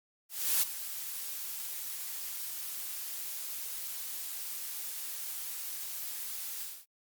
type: noise with ADSR envelope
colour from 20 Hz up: blue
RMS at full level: -26 dBFS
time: 0.29-6.86 s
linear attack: 330 ms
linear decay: 18 ms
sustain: -13 dB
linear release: 240 ms
effects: Opus 48 kbps